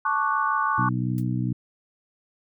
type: chord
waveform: sine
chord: D major seventh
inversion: second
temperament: equal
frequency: 880 / 1108.7 / 1174.7 / 1480 Hz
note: A5 / C#6 / D6 / F#6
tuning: 0 / 0 / 0 / 0 cents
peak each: -28 / -24 / -27 / -28 dBFS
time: 0.05-0.89 s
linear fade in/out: 5 ms
type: harmonic tone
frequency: 62.1 Hz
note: B1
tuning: 10 cents sharp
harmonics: 2 / 3 / 4 / 5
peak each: -25 / -29 / -31 / -33 dBFS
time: 0.78-1.53 s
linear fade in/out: 5 ms
type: noise with exponential decay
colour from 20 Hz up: blue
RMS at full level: -40 dBFS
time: 1.18-1.26 s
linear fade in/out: 1 ms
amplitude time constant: 16 ms
effects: none